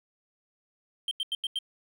triangle tone bursts, 3145 Hz, G7, 5 cents sharp, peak -26 dBFS, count 5, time 1.08-1.588 s, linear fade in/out 2 ms, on 32 ms, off 87 ms, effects none

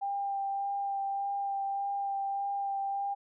sine tone with vibrato, 794 Hz, G5, 22 cents sharp, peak -30 dBFS, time 0.01-3.15 s, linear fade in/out 20 ms, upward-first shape sine, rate 1.7 Hz, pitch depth 13 cents each way, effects none

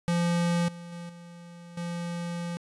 square tone with level steps, 172.2 Hz, F3, 24 cents flat, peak -24 / -41 / -38 / -45 / -32 dBFS, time 0.08-2.57 s, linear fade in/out 0 ms, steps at 0.68 / 0.92 / 1.09 / 1.77 s, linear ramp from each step 5 ms, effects resampled to 24000 Hz + 11-bit

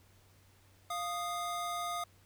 square tone pair together, 699 / 1238.3 Hz, F5 / D#6, +1 / -9 cents, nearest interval minor seventh, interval 990 cents, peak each -39 / -38 dBFS, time 0.9-2.04 s, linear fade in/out 5 ms, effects added 95 Hz sine -64 dBFS peak until 2.25 s + pink hiss -66 dBFS RMS until 2.25 s

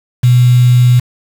sine tone with quantisation, 123.6 Hz, B2, 2 cents sharp, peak -4 dBFS, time 0.23-1 s, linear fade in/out 10 ms, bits 4, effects none

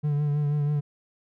triangle tone with vibrato, 146.83 Hz, D3, in tune, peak -20 dBFS, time 0.03-0.81 s, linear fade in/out 20 ms, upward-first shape triangle, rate 6.2 Hz, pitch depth 40 cents each way, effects none

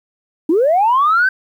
sine linear sweep, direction up, 293.7 to 1568 Hz, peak -9 dBFS, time 0.49-1.29 s, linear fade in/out 5 ms, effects tanh soft clip ceiling -6 dBFS + 8-bit

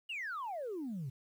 sine exponential sweep, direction down, 2960 to 123.47 Hz, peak -36 dBFS, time 0.09-1.1 s, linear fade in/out 10 ms, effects tanh soft clip ceiling -34 dBFS + 11-bit

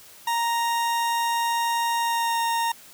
40% pulse tone with pitch glide, 932.3 to 925.3 Hz, A#5 to A#5, 0 to -13 cents, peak -21 dBFS, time 0.27-2.72 s, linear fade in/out 5 ms, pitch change -13 cents, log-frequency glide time 1.99-2.39 s, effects white hiss -48 dBFS RMS until 2.93 s

